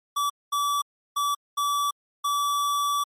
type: tone bursts at uneven times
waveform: square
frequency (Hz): 1152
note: D6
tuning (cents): -34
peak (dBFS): -23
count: 5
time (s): 0.16-0.3 / 0.52-0.82 / 1.16-1.35 / 1.57-1.91 / 2.24-3.04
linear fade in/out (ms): 10
effects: MP3 64 kbps